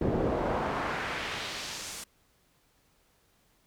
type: noise with band-pass filter sweep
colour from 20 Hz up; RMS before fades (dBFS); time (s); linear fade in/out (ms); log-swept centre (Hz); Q
brown; -32; 0.01-2.04; 5; 330 to 9000; 1.1
effects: pink hiss -68 dBFS RMS until 3.66 s